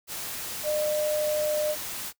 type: tone in noise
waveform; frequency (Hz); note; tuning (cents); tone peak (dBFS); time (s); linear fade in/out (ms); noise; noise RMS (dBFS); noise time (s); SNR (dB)
sine; 605; D#5; -49; -24; 0.63-1.76; 50; white; -35; 0.07-2.13; +8
effects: noise-tail reverb RT60 0.1 s tail -20 dB re dry